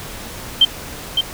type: tone with echo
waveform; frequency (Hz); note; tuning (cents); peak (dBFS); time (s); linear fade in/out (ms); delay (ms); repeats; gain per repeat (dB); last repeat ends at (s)
sine; 3136; G7; 0; -6; 0.61-0.65; 5; 560; 1; -6; 1.21
effects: pink hiss -32 dBFS RMS until 1.33 s